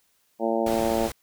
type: harmonic tone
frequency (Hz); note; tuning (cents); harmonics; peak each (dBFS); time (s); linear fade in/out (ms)
113.4; A#2; -47; 2 / 3 / 4 / 5 / 6 / 7 / 8; -29 / -28 / -30 / -27 / -29 / -32 / -35; 0.39-1.1; 50
type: noise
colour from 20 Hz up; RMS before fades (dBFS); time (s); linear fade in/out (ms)
pink; -34; 0.66-1.12; 5
effects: white hiss -67 dBFS RMS until 1.22 s